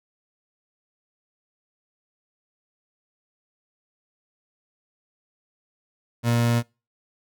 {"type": "tone", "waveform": "30% pulse", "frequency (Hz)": 118.2, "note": "A#2", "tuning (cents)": 24, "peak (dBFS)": -16, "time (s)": [6.23, 6.63], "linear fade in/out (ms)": 50, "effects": ["noise-tail reverb RT60 0.3 s tail -25 dB re dry"]}